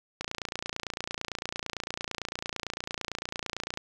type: click train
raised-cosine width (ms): 0.2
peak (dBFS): -15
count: 104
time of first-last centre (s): 0.21-3.774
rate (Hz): 28.9
effects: none